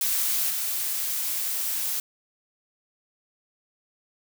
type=noise with level steps; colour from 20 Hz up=blue; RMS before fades=-25 / -28 dBFS; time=0.01-2 s; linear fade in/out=2 ms; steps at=0.5 s; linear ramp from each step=2 ms; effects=none